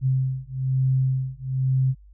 sine beating tone pair, 130.81 / 131.91 Hz, C3 / C3, 0 / +14 cents, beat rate 1.1 Hz, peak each -23 dBFS, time 0.01-1.95 s, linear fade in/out 50 ms, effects added 50 Hz sine -46 dBFS peak until 2.13 s

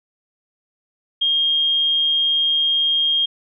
sine tone, 3229 Hz, G#7, 49 cents flat, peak -15 dBFS, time 1.21-3.26 s, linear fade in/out 10 ms, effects none

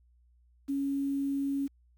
sine tone with quantisation, 277.2 Hz, C#4, in tune, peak -28 dBFS, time 0.68-1.68 s, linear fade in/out 20 ms, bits 9, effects added 60 Hz sine -61 dBFS peak until 1.97 s

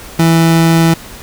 30% pulse tone, 164.81 Hz, E3, in tune, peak -4 dBFS, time 0.19-0.94 s, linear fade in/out 5 ms, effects pink hiss -32 dBFS RMS until 1.22 s

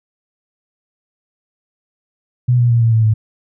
sine tone with pitch steps, 123.6 / 120.57 / 117.61 / 114.72 / 111.91 / 109.17 Hz, B2 / B2 / A#2 / A#2 / A2 / A2, +2 / -41 / +16 / -27 / +30 / -13 cents, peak -9 dBFS, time 2.48-3.14 s, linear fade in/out 10 ms, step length 110 ms, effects none

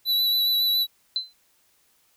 square tone with vibrato, 3951 Hz, B7, in tune, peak -20 dBFS, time 0.05-0.87 s, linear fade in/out 50 ms, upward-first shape sine, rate 7.2 Hz, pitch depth 19 cents each way
sine tone with exponential decay, 4052 Hz, B7, 44 cents sharp, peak -19 dBFS, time 1.16-1.33 s, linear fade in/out 1 ms, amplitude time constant 36 ms
effects white hiss -64 dBFS RMS until 2.16 s

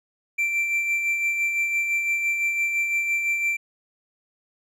triangle tone with tremolo, 2349 Hz, D7, in tune, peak -18 dBFS, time 0.38-3.57 s, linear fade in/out 10 ms, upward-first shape sine, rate 5.9 Hz, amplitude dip 40%, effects none

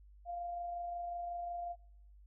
sine tone with amplitude modulation, 697 Hz, F5, 4 cents flat, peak -37 dBFS, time 0.25-1.76 s, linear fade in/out 50 ms, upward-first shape sine, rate 25.5 Hz, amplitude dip 25%, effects noise-tail reverb RT60 0.8 s tail -25 dB re dry + added 50 Hz sine -56 dBFS peak until 2.26 s

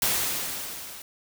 white noise with level ramp, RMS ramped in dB -23 to -42 dBFS, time 0.02-1.02 s, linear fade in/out 2 ms, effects none

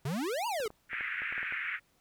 square exponential two-way sweep, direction up then down, 125 to 987.8 to 402.3 Hz, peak -32 dBFS, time 0.05-0.68 s, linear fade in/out 5 ms, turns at 0.47 s
clicks, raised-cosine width 1 ms, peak -34 dBFS, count 10, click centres 0.602 / 0.659 / 0.704 / 0.932 / 1.009 / 1.22 / 1.325 / 1.38 / 1.43 / 1.524 s
pink band-pass noise, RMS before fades -36 dBFS, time 0.89-1.8 s, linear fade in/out 50 ms, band 1500 to 2400 Hz, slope 48 dB/octave
effects pink hiss -70 dBFS RMS until 2 s

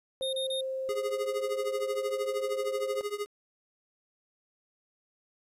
sine tone, 527 Hz, C5, 12 cents sharp, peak -31 dBFS, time 0.21-3.01 s, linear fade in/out 0 ms
square tone bursts, 3682 Hz, A#7, 22 cents flat, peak -33 dBFS, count 3, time 0.22-0.61 s, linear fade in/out 5 ms, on 110 ms, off 30 ms
square tone with tremolo, 412.9 Hz, G#4, 10 cents flat, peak -29 dBFS, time 0.89-3.26 s, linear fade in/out 0 ms, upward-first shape triangle, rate 13 Hz, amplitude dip 95%
effects resampled to 32000 Hz + 11-bit

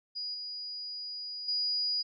sine tone with level steps, 4900 Hz, D#8, 27 cents flat, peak -34 / -37 / -28 dBFS, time 0.15-2.03 s, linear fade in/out 20 ms, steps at 0.34 / 1.48 s, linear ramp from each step 5 ms, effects none

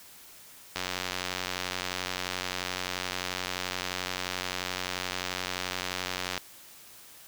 click train, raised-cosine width 0.2 ms, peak -13 dBFS, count 515, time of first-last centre 0.76-6.377 s, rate 91.5 Hz, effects white hiss -51 dBFS RMS until 7.27 s

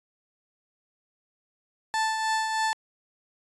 30% pulse tone with tremolo, 880 Hz, A5, in tune, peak -20 dBFS, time 1.94-2.73 s, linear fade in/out 0 ms, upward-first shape triangle, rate 3.2 Hz, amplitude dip 45%, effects resampled to 22050 Hz

